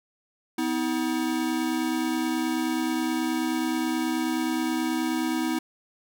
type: tone pair together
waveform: square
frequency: 250.6 / 320 Hz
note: B3 / D#4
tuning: +25 / +49 cents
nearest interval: major third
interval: 424 cents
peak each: -29 / -27 dBFS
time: 0.58-5.59 s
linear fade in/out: 5 ms
effects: none